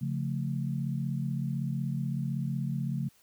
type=chord; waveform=sine; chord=Db augmented; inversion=none; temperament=equal; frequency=138.59 / 174.61 / 220 Hz; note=Db3 / F3 / A3; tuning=0 / 0 / 0 cents; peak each=-31 / -35 / -36 dBFS; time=0.01-3.09 s; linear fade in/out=10 ms; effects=white hiss -64 dBFS RMS until 3.22 s